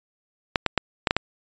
clicks, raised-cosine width 0.3 ms, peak -3 dBFS, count 6, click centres 0.558 / 0.663 / 0.777 / 1.072 / 1.109 / 1.166 s, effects resampled to 16000 Hz

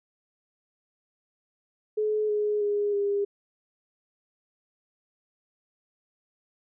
sine tone with pitch steps, 427 / 419.2 / 411.5 / 404 Hz, G#4 / G#4 / G#4 / G#4, +48 / +16 / -16 / -48 cents, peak -23 dBFS, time 1.97-3.25 s, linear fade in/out 10 ms, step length 320 ms, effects none

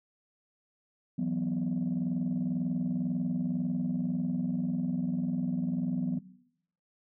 sine chord, E suspended second, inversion none, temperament equal, 164.81 / 185 / 246.9 Hz, E3 / F#3 / B3, 0 / 0 / 0 cents, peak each -34 / -30 / -30 dBFS, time 1.18-6.19 s, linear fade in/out 10 ms, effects noise-tail reverb RT60 0.7 s tail -17 dB re dry + tanh soft clip ceiling -23 dBFS

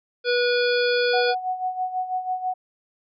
harmonic tone, 487.4 Hz, B4, 23 cents flat, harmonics 1 / 3 / 5 / 7 / 9 / 10, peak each -20 / -25 / -31 / -31 / -31 / -33 dBFS, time 0.24-1.35 s, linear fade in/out 50 ms
sine tone with tremolo, 740 Hz, F#5, in tune, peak -21 dBFS, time 1.13-2.54 s, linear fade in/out 10 ms, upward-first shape sine, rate 6.1 Hz, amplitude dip 70%
effects none

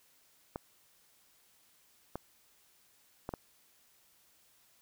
clicks, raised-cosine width 1 ms, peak -23 dBFS, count 4, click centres 0.559 / 2.156 / 3.291 / 3.338 s, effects white hiss -67 dBFS RMS until 4.81 s

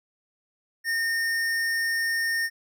sine tone with hard clipping, 1828 Hz, A#6, 34 cents flat, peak -25 dBFS, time 0.84-2.5 s, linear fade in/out 50 ms, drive 16 dB, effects none

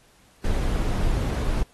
brown noise, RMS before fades -23 dBFS, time 0.44-1.63 s, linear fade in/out 5 ms, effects pink hiss -58 dBFS RMS until 1.73 s + AAC 32 kbps

